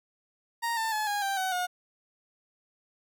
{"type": "tone with pitch steps", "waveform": "30% pulse", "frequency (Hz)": [932.3, 893.3, 855.9, 820.1, 785.8, 752.9, 721.4], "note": ["A#5", "A5", "A5", "G#5", "G5", "F#5", "F#5"], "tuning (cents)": [0, 26, -48, -22, 4, 30, -44], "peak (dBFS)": -25, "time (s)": [0.62, 1.67], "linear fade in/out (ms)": 20, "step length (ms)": 150, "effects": []}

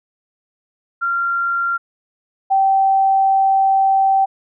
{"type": "tone pair in turn", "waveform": "sine", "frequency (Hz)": [1382, 775.6], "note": ["F6", "G5"], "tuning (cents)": [-19, -19], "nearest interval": "minor seventh", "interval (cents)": 1000, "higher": "first", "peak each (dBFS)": [-16, -11], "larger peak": "second", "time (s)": [[1.01, 1.78], [2.5, 4.26]], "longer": "second", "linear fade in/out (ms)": 20, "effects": []}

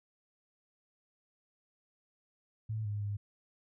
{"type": "tone with pitch steps", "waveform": "sine", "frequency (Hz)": [109.4, 103.6, 102.3], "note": ["A2", "G#2", "G#2"], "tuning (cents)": [-9, -4, -26], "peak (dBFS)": -33, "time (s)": [2.69, 3.17], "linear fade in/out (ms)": 10, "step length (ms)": 160, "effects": []}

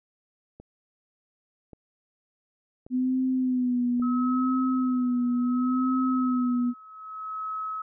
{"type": "click train", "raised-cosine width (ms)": 2, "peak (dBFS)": -31, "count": 4, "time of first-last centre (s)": [0.6, 3.998], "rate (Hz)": 0.883}
{"type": "tone with vibrato", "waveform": "sine", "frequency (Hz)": 251.4, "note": "B3", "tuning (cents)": 31, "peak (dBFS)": -22, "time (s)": [2.9, 6.74], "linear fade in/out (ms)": 50, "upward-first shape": "sine", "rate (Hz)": 0.73, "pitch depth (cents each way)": 54}
{"type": "tone with tremolo", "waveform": "sine", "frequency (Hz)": 1285, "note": "E6", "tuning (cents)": -45, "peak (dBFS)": -29, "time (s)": [4.02, 7.82], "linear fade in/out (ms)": 5, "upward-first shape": "sine", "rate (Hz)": 0.63, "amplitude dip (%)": 85}
{"effects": []}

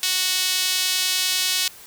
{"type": "tone with high-pass filter", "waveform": "sawtooth", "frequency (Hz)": 370, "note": "F#4", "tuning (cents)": 0, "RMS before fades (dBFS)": -22, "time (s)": [0.03, 1.68], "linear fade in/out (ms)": 0, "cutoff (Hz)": 3600, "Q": 1.3, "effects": ["white hiss -44 dBFS RMS until 1.86 s"]}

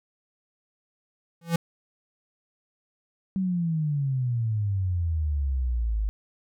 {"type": "tone with exponential growth", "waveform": "square", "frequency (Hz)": 168, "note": "E3", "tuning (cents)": 33, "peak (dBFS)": -18, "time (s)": [1.41, 1.56], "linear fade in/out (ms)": 5, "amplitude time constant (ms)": 31}
{"type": "exponential sweep", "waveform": "sine", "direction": "down", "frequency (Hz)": [193.8, 50.5], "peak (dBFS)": -23, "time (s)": [3.36, 6.09], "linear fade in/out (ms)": 0}
{"effects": []}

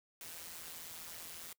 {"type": "noise with amplitude modulation", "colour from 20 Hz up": "white", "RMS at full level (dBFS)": -45, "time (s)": [0.21, 1.53], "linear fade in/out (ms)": 2, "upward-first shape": "sine", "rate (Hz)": 166, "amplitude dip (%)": 75, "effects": ["noise-tail reverb RT60 0.1 s tail -24 dB re dry"]}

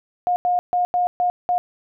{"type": "tone bursts at uneven times", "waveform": "sine", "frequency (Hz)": 715, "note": "F5", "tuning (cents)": 41, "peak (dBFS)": -16, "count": 6, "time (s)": [[0.27, 0.36], [0.45, 0.59], [0.73, 0.85], [0.94, 1.07], [1.2, 1.3], [1.49, 1.58]], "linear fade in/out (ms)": 0, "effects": []}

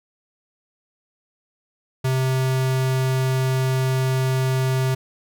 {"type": "tone", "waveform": "square", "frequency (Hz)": 130.81, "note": "C3", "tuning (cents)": 0, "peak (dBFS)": -19, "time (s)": [2.04, 4.95], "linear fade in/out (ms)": 10, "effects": []}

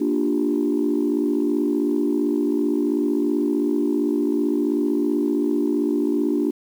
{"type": "chord", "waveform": "sine", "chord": "G minor seventh", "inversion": "first", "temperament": "equal", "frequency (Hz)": [233.1, 293.7, 349.2, 392], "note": ["Bb3", "D4", "F4", "G4"], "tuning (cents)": [0, 0, 0, 0], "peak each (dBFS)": [-25, -20, -24, -26], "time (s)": [0, 6.51], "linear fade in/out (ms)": 10, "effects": ["tanh soft clip ceiling -11 dBFS", "8-bit"]}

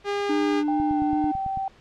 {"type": "tone", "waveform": "sawtooth", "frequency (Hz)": 405, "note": "G#4", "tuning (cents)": -43, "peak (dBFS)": -20, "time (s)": [0.04, 0.64], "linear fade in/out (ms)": 50}
{"type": "tone with vibrato", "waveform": "triangle", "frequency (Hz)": 299.8, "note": "D4", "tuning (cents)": 36, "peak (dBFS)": -20, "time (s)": [0.29, 1.32], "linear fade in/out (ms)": 10, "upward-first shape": "sine", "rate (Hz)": 2.4, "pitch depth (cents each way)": 14}
{"type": "tone with pitch glide", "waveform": "sine", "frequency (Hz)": [797, 774.8], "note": ["G5", "G5"], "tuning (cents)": [28, -20], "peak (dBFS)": -25, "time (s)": [0.68, 1.68], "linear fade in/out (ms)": 2, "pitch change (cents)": -48, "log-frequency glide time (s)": [0.91, 1.01]}
{"type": "click train", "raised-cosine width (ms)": 5, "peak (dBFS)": -24, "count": 8, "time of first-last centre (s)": [0.8, 1.573], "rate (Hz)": 9.05}
{"effects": ["pink hiss -54 dBFS RMS until 1.8 s", "low-pass 4000 Hz 12 dB/octave"]}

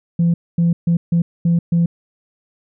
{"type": "tone bursts at uneven times", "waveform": "sine", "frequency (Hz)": 169.7, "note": "F3", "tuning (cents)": -49, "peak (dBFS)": -10, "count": 6, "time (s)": [[0.19, 0.34], [0.58, 0.73], [0.87, 0.97], [1.12, 1.22], [1.45, 1.59], [1.72, 1.86]], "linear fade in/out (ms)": 5, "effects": ["tanh soft clip ceiling -9 dBFS"]}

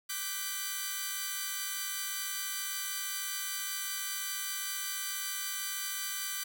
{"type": "chord", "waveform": "5% pulse", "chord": "G major seventh", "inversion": "second", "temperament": "equal with one note detuned", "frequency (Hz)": [1174.7, 1503.2, 1568, 1975.5], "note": ["D6", "F#6", "G6", "B6"], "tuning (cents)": [0, 27, 0, 0], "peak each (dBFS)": -29, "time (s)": [0.09, 6.44], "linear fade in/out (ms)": 10, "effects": ["10-bit"]}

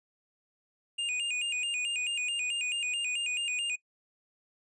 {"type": "tone with vibrato", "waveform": "square", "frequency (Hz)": 2637, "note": "E7", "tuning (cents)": 0, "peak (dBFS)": -30, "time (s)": [0.98, 3.76], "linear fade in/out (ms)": 10, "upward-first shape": "square", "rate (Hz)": 4.6, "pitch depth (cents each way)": 110, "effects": ["noise-tail reverb RT60 0.1 s tail -23 dB re dry", "resampled to 22050 Hz"]}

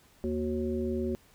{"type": "harmonic tone with a mistuned harmonic", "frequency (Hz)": 77.78, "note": "D#2", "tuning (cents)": 0, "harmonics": [1, 3, 5, 7], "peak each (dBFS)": [-36, -32, -32, -40], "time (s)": [0.24, 1.15], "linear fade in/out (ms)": 0, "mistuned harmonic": 5, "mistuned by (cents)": -83, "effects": ["pink hiss -61 dBFS RMS until 1.34 s"]}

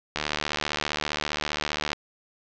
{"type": "click train", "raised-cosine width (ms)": 0.2, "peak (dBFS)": -8, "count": 134, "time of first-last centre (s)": [0.16, 1.931], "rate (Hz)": 75.1, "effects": ["low-pass 5000 Hz 12 dB/octave"]}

